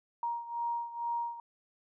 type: beating tone pair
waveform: sine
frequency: 940 / 942.2 Hz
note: A#5 / A#5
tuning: +14 / +18 cents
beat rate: 2.2 Hz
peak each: -34 / -38 dBFS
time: 0.23-1.4 s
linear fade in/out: 2 ms
effects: none